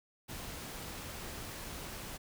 pink noise, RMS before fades -44 dBFS, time 0.28-2.18 s, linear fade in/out 20 ms, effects none

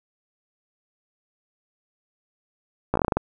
slowing click train, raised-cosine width 1 ms, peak -7 dBFS, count 9, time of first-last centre 2.94-3.17 s, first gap 15 ms, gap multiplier 1.18, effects none

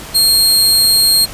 sawtooth tone, 4226 Hz, C8, 16 cents sharp, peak -5 dBFS, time 0.14-1.26 s, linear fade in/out 20 ms, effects pink hiss -30 dBFS RMS until 1.33 s + resampled to 32000 Hz

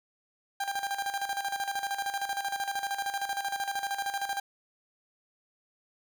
30% pulse tone with tremolo, 795 Hz, G5, 24 cents sharp, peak -26 dBFS, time 0.6-4.4 s, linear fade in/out 5 ms, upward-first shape square, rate 13 Hz, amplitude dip 65%, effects none

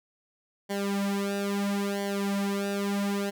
sawtooth tone with flanger, 200 Hz, G3, 35 cents sharp, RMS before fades -29 dBFS, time 0.69-3.31 s, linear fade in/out 20 ms, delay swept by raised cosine 0.77 to 4.07 ms, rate 0.75 Hz, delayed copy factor -0.95, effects none

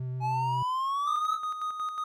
triangle tone with vibrato, 127.8 Hz, C3, 40 cents flat, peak -29 dBFS, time 0-0.63 s, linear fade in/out 5 ms, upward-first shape sine, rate 7.4 Hz, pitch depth 12 cents each way
triangle exponential sweep, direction up, 840 to 1318.5 Hz, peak -25 dBFS, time 0.2-1.39 s, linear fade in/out 50 ms
triangle tone with tremolo, 1244.5 Hz, D#6, in tune, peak -27 dBFS, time 1.07-2.04 s, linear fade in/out 5 ms, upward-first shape square, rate 5.5 Hz, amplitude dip 50%
effects none

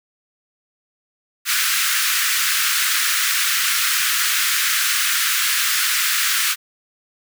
pink high-pass noise, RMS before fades -19 dBFS, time 1.45-6.56 s, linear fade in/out 50 ms, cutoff 1300 Hz, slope 48 dB/octave, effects none

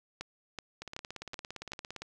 two click trains, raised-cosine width 0.2 ms, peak -24 / -21 dBFS, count 22 / 5, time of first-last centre 0.82-2.02 / 0.21-1.719 s, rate 17.5 / 2.65 Hz, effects none

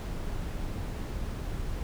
brown noise, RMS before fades -34 dBFS, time 0-1.83 s, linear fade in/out 0 ms, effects none

